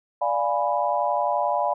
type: chord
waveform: sine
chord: D diminished seventh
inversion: none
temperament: equal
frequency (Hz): 587.3 / 698.5 / 830.6 / 987.8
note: D5 / F5 / Ab5 / Cb6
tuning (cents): 0 / 0 / 0 / 0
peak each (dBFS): -26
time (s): 0.21-1.74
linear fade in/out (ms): 10
effects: none